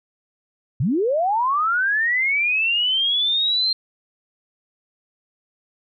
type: linear sweep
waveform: sine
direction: up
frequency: 103.83 to 4186 Hz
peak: -17 dBFS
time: 0.8-3.73 s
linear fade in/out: 5 ms
effects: none